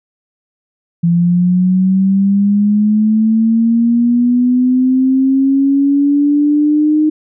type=linear sweep; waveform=sine; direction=up; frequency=169 to 308.4 Hz; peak=-8 dBFS; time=1.03-7.1 s; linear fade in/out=10 ms; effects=none